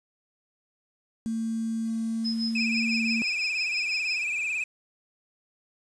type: tone with pitch glide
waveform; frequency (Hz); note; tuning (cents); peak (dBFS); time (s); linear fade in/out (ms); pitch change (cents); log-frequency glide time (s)
sine; 225 to 227; A3 to A#3; +39 to -46; -26; 1.26-3.22; 0; +15; 1.85-2.78
type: tone with tremolo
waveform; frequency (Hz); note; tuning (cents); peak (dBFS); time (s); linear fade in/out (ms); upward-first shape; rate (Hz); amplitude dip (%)
sine; 5100; D#8; +42; -28; 2.24-4.24; 20; sine; 6; 85
type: tone with vibrato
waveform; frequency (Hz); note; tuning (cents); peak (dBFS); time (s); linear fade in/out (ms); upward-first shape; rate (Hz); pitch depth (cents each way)
triangle; 2474; D#7; -10; -25; 2.55-4.64; 5; sine; 18; 84
effects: resampled to 22050 Hz + 8-bit